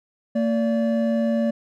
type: tone pair together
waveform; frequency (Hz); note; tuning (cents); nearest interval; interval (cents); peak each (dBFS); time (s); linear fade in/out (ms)
triangle; 227.8 / 579; A#3 / D5; -40 / -25; octave + major third; 1615; -18 / -22; 0.35-1.51; 10
effects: none